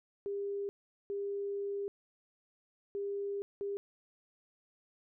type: tone bursts at uneven times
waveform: sine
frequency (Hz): 401.3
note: G4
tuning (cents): +41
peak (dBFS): -34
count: 4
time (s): 0.26-0.69 / 1.1-1.88 / 2.95-3.42 / 3.61-3.77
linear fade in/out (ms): 0
effects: none